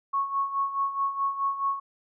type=tone with tremolo; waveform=sine; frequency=1103 Hz; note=C#6; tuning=9 cents flat; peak=-22 dBFS; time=0.13-1.8 s; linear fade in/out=10 ms; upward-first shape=sine; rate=4.7 Hz; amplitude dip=70%; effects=none